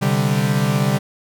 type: chord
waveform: 45% pulse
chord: C suspended second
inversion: none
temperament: equal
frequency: 130.81 / 146.83 / 196 Hz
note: C3 / D3 / G3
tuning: 0 / 0 / 0 cents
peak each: -20 dBFS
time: 0.01-0.99 s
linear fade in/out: 20 ms
effects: none